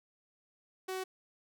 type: tone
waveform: sawtooth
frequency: 375.3 Hz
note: F#4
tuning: 25 cents sharp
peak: -32 dBFS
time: 0.88-1.04 s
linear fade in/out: 10 ms
effects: none